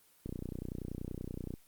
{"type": "click train", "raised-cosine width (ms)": 3, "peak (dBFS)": -26, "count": 40, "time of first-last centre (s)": [0.26, 1.539], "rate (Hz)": 30.5, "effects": ["white hiss -65 dBFS RMS until 1.67 s", "Opus 24 kbps"]}